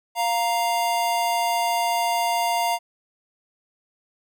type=tone pair together; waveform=square; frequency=698.4 / 932.3 Hz; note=F5 / A#5; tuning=0 / 0 cents; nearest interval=perfect fourth; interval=500 cents; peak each=-24 / -24 dBFS; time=0.15-2.79 s; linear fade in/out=50 ms; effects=none